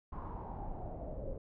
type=noise with low-pass filter sweep; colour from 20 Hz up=brown; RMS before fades=-42 dBFS; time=0.12-1.38 s; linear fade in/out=5 ms; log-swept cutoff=1100 to 520 Hz; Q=5.7; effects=none